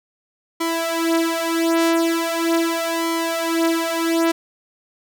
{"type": "tone with flanger", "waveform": "sawtooth", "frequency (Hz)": 331.4, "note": "E4", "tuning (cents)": 9, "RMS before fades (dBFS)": -20, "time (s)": [0.6, 4.32], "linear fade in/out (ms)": 10, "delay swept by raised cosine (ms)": [0.93, 6.03], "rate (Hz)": 0.4, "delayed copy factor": 0.85, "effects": []}